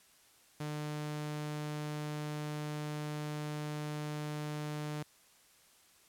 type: tone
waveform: sawtooth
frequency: 150 Hz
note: D3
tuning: 37 cents sharp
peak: -33 dBFS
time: 0.6-5.03 s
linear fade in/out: 5 ms
effects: white hiss -64 dBFS RMS until 6.08 s + low-pass 12000 Hz 12 dB/octave